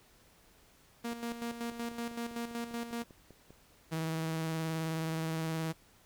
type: tone with tremolo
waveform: sawtooth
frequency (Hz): 234.7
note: A#3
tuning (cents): +12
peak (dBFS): -31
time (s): 1.04-3.04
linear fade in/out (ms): 10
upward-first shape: square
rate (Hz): 5.3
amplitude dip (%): 60
type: click train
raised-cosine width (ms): 2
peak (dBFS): -39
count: 13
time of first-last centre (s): 1.12-3.506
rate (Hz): 5.03
type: tone with vibrato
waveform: sawtooth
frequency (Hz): 161.1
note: E3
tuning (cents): -39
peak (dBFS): -29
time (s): 3.91-5.73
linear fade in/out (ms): 20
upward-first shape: sine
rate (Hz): 19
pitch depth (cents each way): 20
effects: pink hiss -63 dBFS RMS until 6.05 s